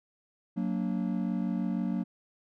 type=chord; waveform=triangle; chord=Gb augmented; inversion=none; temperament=just; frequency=185 / 231.2 / 289.1 Hz; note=Gb3 / Bb3 / D4; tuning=0 / -14 / -27 cents; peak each=-29 / -30 / -34 dBFS; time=0.56-2.04 s; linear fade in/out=20 ms; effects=none